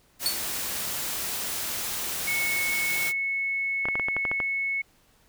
white noise, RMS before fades -31 dBFS, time 0.19-3.13 s, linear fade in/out 50 ms
sawtooth tone with exponential decay, 4435 Hz, C#8, in tune, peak -17 dBFS, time 0.26-0.44 s, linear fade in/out 0 ms, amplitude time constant 38 ms
sine tone, 2200 Hz, C#7, 14 cents flat, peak -25 dBFS, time 2.27-4.82 s, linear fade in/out 10 ms
clicks, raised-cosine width 0.5 ms, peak -15 dBFS, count 9, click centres 3.855 / 3.886 / 3.955 / 3.997 / 4.085 / 4.166 / 4.252 / 4.315 / 4.402 s
effects pink hiss -62 dBFS RMS until 5.28 s

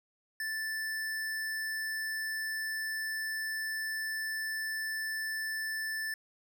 square tone, 1760 Hz, A6, in tune, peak -34 dBFS, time 0.4-6.14 s, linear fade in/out 2 ms, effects none

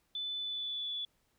sine tone with pitch glide, 3500 to 3442 Hz, A7 to A7, -10 to -39 cents, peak -35 dBFS, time 0.15-1.05 s, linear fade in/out 2 ms, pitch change -29 cents, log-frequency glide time 0.38-0.94 s, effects pink hiss -75 dBFS RMS until 1.38 s

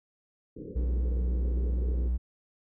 white low-pass noise, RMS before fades -42 dBFS, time 0.56-2.09 s, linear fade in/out 10 ms, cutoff 510 Hz, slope 96 dB/octave
triangle tone, 60.9 Hz, B1, 24 cents flat, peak -23 dBFS, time 0.75-2.18 s, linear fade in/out 20 ms
effects none

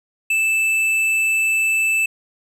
sine tone with tanh clipping, 2637 Hz, E7, in tune, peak -17 dBFS, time 0.3-2.06 s, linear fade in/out 5 ms, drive 10 dB, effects none

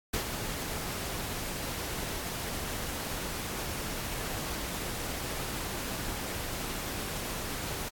pink noise with ADSR envelope, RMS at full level -30 dBFS, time 0.13-7.89 s, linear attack 11 ms, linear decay 93 ms, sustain -6 dB, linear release 8 ms, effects AAC 64 kbps

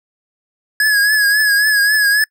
square tone with vibrato, 1679 Hz, G#6, 18 cents sharp, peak -11 dBFS, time 0.8-2.24 s, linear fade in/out 2 ms, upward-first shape triangle, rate 3.7 Hz, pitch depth 65 cents each way, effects noise-tail reverb RT60 0.1 s tail -26 dB re dry

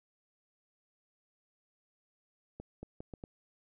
accelerating click train, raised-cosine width 2 ms, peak -30 dBFS, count 5, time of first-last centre 2.6-3.239 s, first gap 230 ms, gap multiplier 0.76, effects none

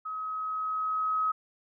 sine tone with level ramp, 1273 Hz, D#6, 39 cents sharp, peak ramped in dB -33 to -24 dBFS, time 0.05-1.32 s, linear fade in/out 10 ms, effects none

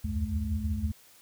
sine tone cluster, 65.5 / 75.4 / 81.5 / 96.4 / 213.7 Hz, C2 / D2 / E2 / G2 / G#3, +2 / +46 / -19 / -28 / +50 cents, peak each -36 / -34 / -32 / -37 / -34 dBFS, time 0.04-0.92 s, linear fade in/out 10 ms, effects white hiss -57 dBFS RMS until 1.21 s

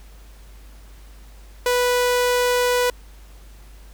sawtooth tone, 492.6 Hz, B4, 5 cents flat, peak -13 dBFS, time 1.66-2.9 s, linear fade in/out 2 ms, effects added 50 Hz sine -41 dBFS peak until 3.93 s + pink hiss -52 dBFS RMS until 3.93 s

